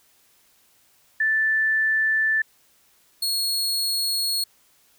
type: tone pair in turn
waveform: sine / sawtooth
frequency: 1760 / 4324 Hz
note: A6 / C#8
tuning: 0 / -44 cents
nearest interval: octave + major third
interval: 1556 cents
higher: second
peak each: -18 / -19 dBFS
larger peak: first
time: 1.2-2.42 / 3.22-4.44 s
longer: neither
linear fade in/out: 5 ms
effects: white hiss -60 dBFS RMS until 4.98 s